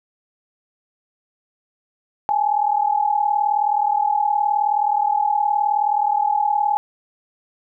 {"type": "tone pair together", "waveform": "sine", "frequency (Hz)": [820.9, 860], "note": ["G#5", "A5"], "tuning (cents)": [-20, -40], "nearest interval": "minor second", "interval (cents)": 80, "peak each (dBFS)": [-18, -20], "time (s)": [2.29, 6.77], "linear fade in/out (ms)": 0, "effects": []}